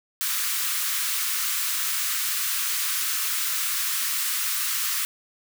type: high-pass noise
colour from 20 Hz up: white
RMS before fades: -26 dBFS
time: 0.21-5.05 s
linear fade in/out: 0 ms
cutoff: 1100 Hz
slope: 48 dB/octave
effects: none